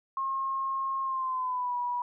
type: tone with pitch glide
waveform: sine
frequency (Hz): 1075 to 974.5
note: C6 to B5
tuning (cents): +47 to -23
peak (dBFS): -28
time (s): 0.17-2.02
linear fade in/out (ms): 2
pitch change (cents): -170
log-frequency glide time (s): 1.02-1.76
effects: none